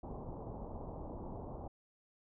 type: low-pass noise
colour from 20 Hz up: pink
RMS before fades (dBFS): -45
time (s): 0.03-1.68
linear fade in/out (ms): 5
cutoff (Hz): 990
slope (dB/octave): 48
effects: none